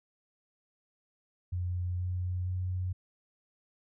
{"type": "tone with pitch steps", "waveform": "sine", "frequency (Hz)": [89.4, 90.44, 91.49], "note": ["F2", "F#2", "F#2"], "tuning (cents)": [41, -39, -19], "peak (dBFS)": -30, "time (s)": [1.52, 2.93], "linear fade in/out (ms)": 10, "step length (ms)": 470, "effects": []}